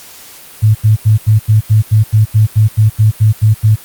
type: tone bursts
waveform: sine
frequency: 108 Hz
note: A2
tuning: 32 cents flat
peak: -4 dBFS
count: 15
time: 0.62-3.76 s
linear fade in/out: 20 ms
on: 130 ms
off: 85 ms
effects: white hiss -35 dBFS RMS until 3.84 s + Opus 48 kbps